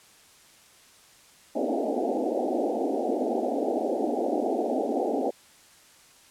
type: band-pass noise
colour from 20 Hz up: pink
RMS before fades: -27 dBFS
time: 1.55-5.31 s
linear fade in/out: 10 ms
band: 230 to 800 Hz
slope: 96 dB/octave
effects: white hiss -55 dBFS RMS until 6.3 s + low-pass 10000 Hz 12 dB/octave